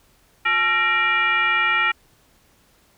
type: tone with frequency modulation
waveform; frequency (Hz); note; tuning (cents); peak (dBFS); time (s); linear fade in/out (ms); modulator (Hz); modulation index
sine; 1864.7; A#6; 0; -16; 0.45-1.92; 10; 502; 1.5
effects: pink hiss -58 dBFS RMS until 2.97 s